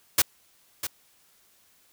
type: noise with echo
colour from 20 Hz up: white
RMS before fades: -19 dBFS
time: 0.18-0.22 s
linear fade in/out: 5 ms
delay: 650 ms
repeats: 1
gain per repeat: -11 dB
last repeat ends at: 0.87 s
effects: white hiss -62 dBFS RMS until 1.92 s